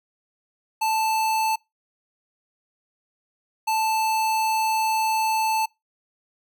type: tone bursts at uneven times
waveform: square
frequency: 880 Hz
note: A5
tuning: in tune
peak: -21 dBFS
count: 2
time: 0.81-1.56 / 3.67-5.66 s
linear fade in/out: 10 ms
effects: noise-tail reverb RT60 0.2 s tail -25 dB re dry